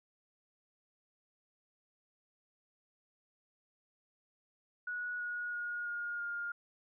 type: tone with pitch steps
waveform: sine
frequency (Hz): 1462 / 1449.4 / 1436.9 / 1424.5 / 1412.2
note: F#6 / F#6 / F6 / F6 / F6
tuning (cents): -21 / -36 / +49 / +34 / +19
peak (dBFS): -36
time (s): 4.87-6.52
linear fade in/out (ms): 5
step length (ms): 330
effects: none